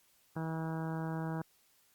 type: harmonic tone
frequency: 161.3 Hz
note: E3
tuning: 37 cents flat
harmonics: 1 / 2 / 3 / 4 / 5 / 6 / 7 / 8 / 9 / 10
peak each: -36 / -42 / -47 / -48 / -47 / -48 / -54 / -54 / -52 / -54 dBFS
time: 0.36-1.42 s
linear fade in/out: 5 ms
effects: white hiss -69 dBFS RMS until 1.94 s + Opus 48 kbps